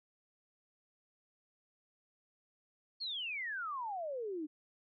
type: exponential sweep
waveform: sine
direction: down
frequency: 4444 to 291.6 Hz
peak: -37 dBFS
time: 3-4.47 s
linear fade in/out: 20 ms
effects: none